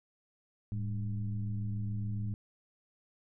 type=tone with frequency modulation; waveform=sine; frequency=106.8 Hz; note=G#2; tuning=49 cents sharp; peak=-32 dBFS; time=0.72-2.34 s; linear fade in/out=0 ms; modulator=93.2 Hz; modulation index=0.77; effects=none